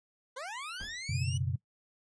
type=linear sweep; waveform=20% pulse; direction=up; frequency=482.5 to 2975 Hz; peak=-34 dBFS; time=0.36-1.38 s; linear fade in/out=10 ms
type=noise with exponential decay; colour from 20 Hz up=brown; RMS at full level=-41 dBFS; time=0.8-1.07 s; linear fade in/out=1 ms; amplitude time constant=57 ms
type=chord; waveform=sine; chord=F# suspended fourth; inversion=none; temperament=equal; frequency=92.5 / 123.47 / 138.59 Hz; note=F#2 / B2 / C#3; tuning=0 / 0 / 0 cents; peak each=-34 dBFS; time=1.09-1.56 s; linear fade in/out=5 ms
effects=noise-tail reverb RT60 0.1 s tail -18 dB re dry + resampled to 22050 Hz